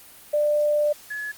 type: tone pair in turn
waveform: sine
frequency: 594 / 1700.6 Hz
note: D5 / G#6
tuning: +20 / +41 cents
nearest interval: octave + tritone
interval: 1821 cents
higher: second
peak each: -18 / -28 dBFS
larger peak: first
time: 0.33-0.93 / 1.1-1.32 s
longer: first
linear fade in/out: 10 ms
effects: white hiss -47 dBFS RMS until 1.37 s + Opus 32 kbps